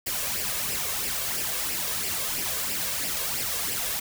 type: noise with flanger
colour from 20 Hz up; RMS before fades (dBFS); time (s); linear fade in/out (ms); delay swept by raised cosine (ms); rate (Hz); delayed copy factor
white; -29; 0.06-4; 10; 0.38 to 1.88; 3; +0.6
effects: none